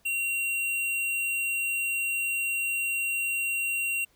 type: tone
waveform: square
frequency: 2749 Hz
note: F7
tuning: 28 cents flat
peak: -27 dBFS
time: 0.05-4.05 s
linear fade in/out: 10 ms
effects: pink hiss -65 dBFS RMS until 4.15 s